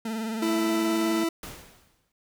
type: tone with vibrato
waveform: 40% pulse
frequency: 222.3 Hz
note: A3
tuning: 18 cents sharp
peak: -28 dBFS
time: 0.05-1.24 s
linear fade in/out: 5 ms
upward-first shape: triangle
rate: 19 Hz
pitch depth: 63 cents each way
type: tone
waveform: 40% pulse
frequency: 330.7 Hz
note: E4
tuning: 6 cents sharp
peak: -23 dBFS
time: 0.42-1.29 s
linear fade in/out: 5 ms
type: noise with exponential decay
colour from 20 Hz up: pink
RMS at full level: -37 dBFS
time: 1.43-2.12 s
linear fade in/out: 2 ms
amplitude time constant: 150 ms
effects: none